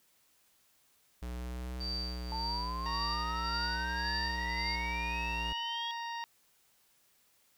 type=tone with vibrato; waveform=square; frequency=60.6 Hz; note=B1; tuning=32 cents flat; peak=-38 dBFS; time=1.22-5.53 s; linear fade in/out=5 ms; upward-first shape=triangle; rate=0.42 Hz; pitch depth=61 cents each way
type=tone with tremolo; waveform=sine; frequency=4650 Hz; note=D8; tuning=18 cents flat; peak=-35 dBFS; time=1.8-4.76 s; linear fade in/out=10 ms; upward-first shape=sine; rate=1.8 Hz; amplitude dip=85%
type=exponential sweep; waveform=sine; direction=up; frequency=880 to 3331 Hz; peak=-37 dBFS; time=2.32-5.91 s; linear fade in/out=0 ms
type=harmonic tone; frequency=932.3 Hz; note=A#5; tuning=in tune; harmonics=1 / 2 / 3 / 4 / 5 / 6; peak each=-38 / -44 / -48 / -50 / -52 / -54 dBFS; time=2.86-6.24 s; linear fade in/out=0 ms
effects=white hiss -69 dBFS RMS until 7.57 s